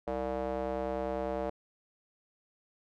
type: tone with band-pass filter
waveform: square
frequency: 65 Hz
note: C2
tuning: 11 cents flat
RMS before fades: -34 dBFS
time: 0.07-1.5 s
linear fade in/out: 5 ms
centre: 590 Hz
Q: 2.5
effects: none